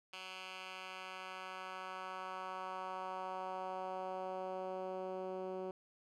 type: tone with band-pass filter sweep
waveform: 10% pulse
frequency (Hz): 186.8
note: F#3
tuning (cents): +17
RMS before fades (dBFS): -44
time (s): 0.13-5.71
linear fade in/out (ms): 2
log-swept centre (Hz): 2800 to 390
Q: 1.5
effects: none